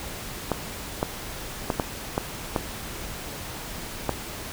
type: clicks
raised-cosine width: 1 ms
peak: -8 dBFS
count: 7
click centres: 0.517 / 1.029 / 1.702 / 1.798 / 2.179 / 2.562 / 4.093 s
effects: pink hiss -36 dBFS RMS until 4.52 s